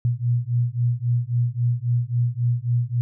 sine beating tone pair, 118.7 / 122.4 Hz, A#2 / B2, +32 / -15 cents, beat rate 3.7 Hz, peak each -22 dBFS, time 0.05-3.01 s, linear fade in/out 0 ms, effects none

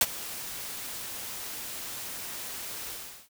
white noise with ADSR envelope, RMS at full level -19 dBFS, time 0.01-3.29 s, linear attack 3 ms, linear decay 37 ms, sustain -19 dB, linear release 390 ms, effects none

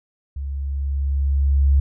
sine tone with level ramp, 69.3 Hz, C#2, in tune, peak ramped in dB -25 to -11 dBFS, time 0.36-1.8 s, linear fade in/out 5 ms, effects none

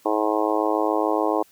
harmonic tone, 107 Hz, A2, 48 cents flat, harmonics 3 / 4 / 5 / 6 / 7 / 8 / 9 / 10, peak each -25 / -26 / -27 / -28 / -28 / -29 / -30 / -30 dBFS, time 0.05-1.43 s, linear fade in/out 10 ms, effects white hiss -56 dBFS RMS until 1.51 s + high-pass 60 Hz 12 dB/octave

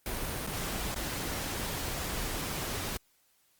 pink noise with dropouts, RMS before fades -35 dBFS, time 0.06-2.97 s, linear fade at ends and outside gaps 2 ms, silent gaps 0.467-0.472 / 0.945-0.96 s, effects white hiss -69 dBFS RMS until 3.59 s + Opus 32 kbps

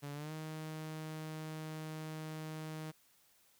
sawtooth tone with pitch glide, 143.6 to 156.6 Hz, D3 to D#3, -39 to +11 cents, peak -38 dBFS, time 0.02-2.92 s, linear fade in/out 20 ms, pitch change +150 cents, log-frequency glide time 0.13-0.32 s, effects white hiss -69 dBFS RMS until 3.59 s

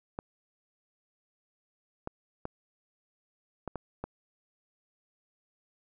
clicks, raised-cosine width 1 ms, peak -21 dBFS, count 6, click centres 0.189 / 2.074 / 2.454 / 3.677 / 3.757 / 4.04 s, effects none

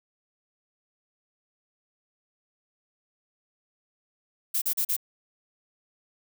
violet noise bursts, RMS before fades -26 dBFS, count 4, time 4.54-4.966 s, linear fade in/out 10 ms, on 78 ms, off 38 ms, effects none

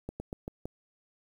slowing click train, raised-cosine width 2 ms, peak -23 dBFS, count 5, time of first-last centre 0.09-0.655 s, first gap 110 ms, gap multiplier 1.17, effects 9-bit

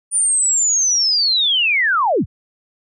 sine linear sweep, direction down, 9397 to 34.41 Hz, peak -13 dBFS, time 0.11-2.26 s, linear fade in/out 50 ms, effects none

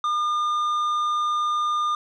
sine tone with tanh clipping, 1209 Hz, D6, 50 cents sharp, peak -22 dBFS, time 0.04-1.95 s, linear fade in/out 2 ms, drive 7 dB, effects none

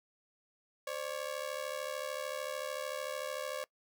sawtooth ring-modulated tone, 558 Hz, C#5, 11 cents sharp, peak -30 dBFS, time 0.87-3.64 s, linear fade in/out 0 ms, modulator 36.7 Hz, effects noise-tail reverb RT60 0.1 s tail -23 dB re dry

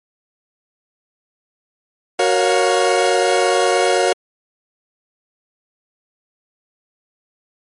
40% pulse chord, Gb major seventh, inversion none, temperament equal with one note detuned, 370 / 466.2 / 554.4 / 710.7 Hz, Gb4 / Bb4 / Db5 / F5, 0 / 0 / 0 / +30 cents, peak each -18 dBFS, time 2.19-4.13 s, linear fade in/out 5 ms, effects MP3 48 kbps

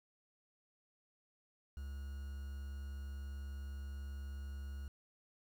triangle tone with quantisation, 69.3 Hz, C#2, in tune, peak -40 dBFS, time 1.77-4.88 s, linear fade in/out 0 ms, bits 10, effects none

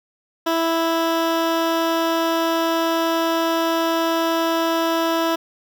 15% pulse tone with notch filter, 329.6 Hz, E4, in tune, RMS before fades -20 dBFS, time 0.46-5.36 s, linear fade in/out 10 ms, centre 8800 Hz, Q 1, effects none

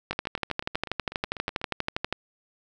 two click trains, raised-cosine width 0.3 ms, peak -21 / -10 dBFS, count 13 / 26, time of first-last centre 0.13-1.615 / 0.11-2.126 s, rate 8.08 / 12.4 Hz, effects none

